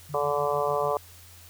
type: tone with tremolo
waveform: sine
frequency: 146.8 Hz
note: D3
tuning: in tune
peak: -36 dBFS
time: 0.09-0.92 s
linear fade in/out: 5 ms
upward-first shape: sine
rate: 6.8 Hz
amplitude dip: 95%
type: harmonic tone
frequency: 145 Hz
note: D3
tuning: 22 cents flat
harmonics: 3 / 4 / 5 / 6 / 7 / 8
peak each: -29 / -28 / -31 / -36 / -31 / -32 dBFS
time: 0.14-0.97 s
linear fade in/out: 2 ms
effects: added 87 Hz sine -51 dBFS peak until 1.49 s + white hiss -51 dBFS RMS until 1.49 s